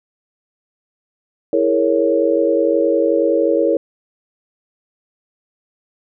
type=chord; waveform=sine; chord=A# half-diminished seventh; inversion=second; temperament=equal; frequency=329.6 / 415.3 / 466.2 / 554.4 Hz; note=E4 / G#4 / A#4 / C#5; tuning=0 / 0 / 0 / 0 cents; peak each=-18 / -21 / -17 / -17 dBFS; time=1.53-3.77 s; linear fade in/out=2 ms; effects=none